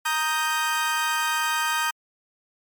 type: chord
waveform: 30% pulse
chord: Eb major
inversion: second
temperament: equal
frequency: 932.3 / 1244.5 / 1568 Hz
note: Bb5 / Eb6 / G6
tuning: 0 / 0 / 0 cents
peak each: -24 dBFS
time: 0.05-1.91 s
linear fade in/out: 10 ms
effects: MP3 96 kbps